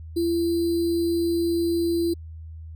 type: tone with sample-and-hold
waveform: sine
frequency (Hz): 338.3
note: E4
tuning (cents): +45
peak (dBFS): -20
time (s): 0.16-2.14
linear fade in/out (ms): 10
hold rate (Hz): 4410
effects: added 80 Hz sine -36 dBFS peak until 2.75 s